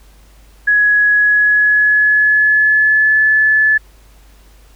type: tone with pitch glide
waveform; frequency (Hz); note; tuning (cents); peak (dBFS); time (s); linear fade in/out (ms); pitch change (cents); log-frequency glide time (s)
sine; 1677 to 1730.1; G#6 to A6; +16 to -30; -8; 0.67-3.78; 10; +54; 1.11-3.2
effects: added 50 Hz sine -42 dBFS peak until 4.75 s + pink hiss -50 dBFS RMS until 4.75 s